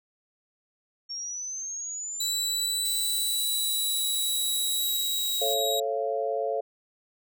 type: linear sweep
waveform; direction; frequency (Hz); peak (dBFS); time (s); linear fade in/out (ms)
sine; up; 5490 to 11620; -32; 1.09-5.02; 20
type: tone with pitch glide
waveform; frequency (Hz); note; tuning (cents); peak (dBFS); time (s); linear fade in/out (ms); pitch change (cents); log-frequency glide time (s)
sawtooth; 3951 to 3821; B7 to A#7; 0 to +42; -24; 2.2-5.8; 5; -58; 3.11-5.59
type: noise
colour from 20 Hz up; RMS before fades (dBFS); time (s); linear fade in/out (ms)
violet; -35; 2.85-5.54; 2
type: chord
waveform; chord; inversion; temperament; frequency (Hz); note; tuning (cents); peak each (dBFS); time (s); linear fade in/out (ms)
sine; A augmented; none; just; 440 / 550 / 687.5; A4 / C#5 / E#5; 0 / -14 / -27; -30; 5.41-6.61; 10
effects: none